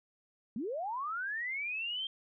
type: linear sweep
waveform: sine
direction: up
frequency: 196 to 3194 Hz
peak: -34 dBFS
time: 0.56-2.07 s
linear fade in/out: 2 ms
effects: none